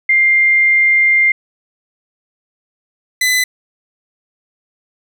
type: tone pair in turn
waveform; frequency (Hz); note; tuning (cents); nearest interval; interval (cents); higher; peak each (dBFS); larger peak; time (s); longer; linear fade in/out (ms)
sine / sawtooth; 2100 / 2009; C7 / B6; +6 / +29; minor second; 77; first; -8; neither; 0.09-1.32 / 3.21-3.44; first; 5
effects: none